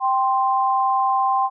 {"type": "tone pair together", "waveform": "sine", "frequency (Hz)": [784, 1046.5], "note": ["G5", "C6"], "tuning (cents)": [0, 0], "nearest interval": "perfect fourth", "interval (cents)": 500, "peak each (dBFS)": -19, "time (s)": [0, 1.5], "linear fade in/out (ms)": 50, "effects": []}